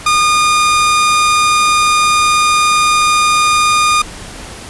sawtooth tone, 1219 Hz, D#6, 36 cents flat, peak -5 dBFS, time 0.06-4.02 s, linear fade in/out 5 ms, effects pink hiss -30 dBFS RMS until 4.69 s + resampled to 24000 Hz

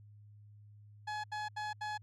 30% pulse tone bursts, 846 Hz, G#5, 32 cents sharp, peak -34 dBFS, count 4, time 1.07-1.978 s, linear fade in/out 10 ms, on 170 ms, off 76 ms, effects added 104 Hz sine -54 dBFS peak until 2.02 s + low-pass 5000 Hz 12 dB/octave

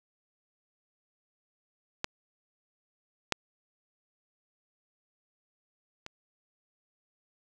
clicks, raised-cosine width 0.2 ms, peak -12 / -8 / -23 dBFS, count 3, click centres 2.044 / 3.323 / 6.064 s, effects none

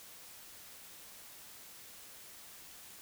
silence, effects white hiss -53 dBFS RMS until 3.01 s

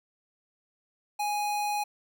square tone, 830 Hz, G#5, 1 cent flat, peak -28 dBFS, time 1.19-1.84 s, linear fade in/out 10 ms, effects none

